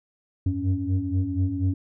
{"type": "tone cluster", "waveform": "sine", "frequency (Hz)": [89.8, 94, 98.1, 278.7], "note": ["F2", "F#2", "G2", "C#4"], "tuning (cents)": [49, 28, 2, 9], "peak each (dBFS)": -27, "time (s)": [0.46, 1.74], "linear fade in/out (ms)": 5, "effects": ["tanh soft clip ceiling -14 dBFS"]}